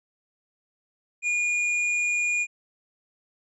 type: tone with hard clipping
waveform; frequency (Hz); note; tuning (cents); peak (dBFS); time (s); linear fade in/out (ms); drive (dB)
sine; 2434; D#7; -39; -24; 1.22-2.47; 50; 8
effects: resampled to 22050 Hz